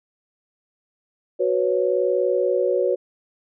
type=chord; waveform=sine; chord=F# suspended fourth; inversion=none; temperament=equal; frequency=370 / 493.9 / 554.4 Hz; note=F#4 / B4 / C#5; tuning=0 / 0 / 0 cents; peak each=-22 dBFS; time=1.39-2.96 s; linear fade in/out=20 ms; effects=none